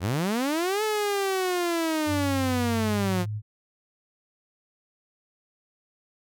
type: linear two-way sweep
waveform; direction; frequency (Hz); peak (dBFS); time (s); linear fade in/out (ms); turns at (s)
sawtooth; up then down; 78 to 435.5 to 173.8; -20; 0-3.26; 50; 0.83
type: tone with pitch glide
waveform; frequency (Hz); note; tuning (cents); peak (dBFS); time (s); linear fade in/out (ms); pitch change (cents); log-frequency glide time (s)
sine; 95.2 to 106.24; F#2 to G#2; +50 to +40; -28; 2.06-3.42; 50; +190; 2.68-3.3
effects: none